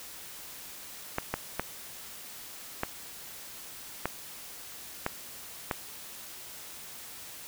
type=clicks; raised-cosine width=0.5 ms; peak=-13 dBFS; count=7; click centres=1.184 / 1.34 / 1.596 / 2.834 / 4.056 / 5.064 / 5.712 s; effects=white hiss -45 dBFS RMS until 7.47 s